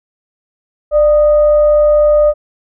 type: tone with frequency modulation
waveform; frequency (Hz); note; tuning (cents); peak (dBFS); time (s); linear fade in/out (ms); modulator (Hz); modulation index
sine; 596; D5; +25; -6; 0.91-2.34; 50; 644; 0.25
effects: none